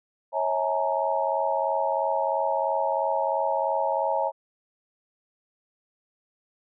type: tone cluster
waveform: sine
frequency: 548 / 645 / 846 / 929 Hz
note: C#5 / E5 / G#5 / A#5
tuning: -20 / -38 / +32 / -6 cents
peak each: -28 dBFS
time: 0.32-4.32 s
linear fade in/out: 50 ms
effects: none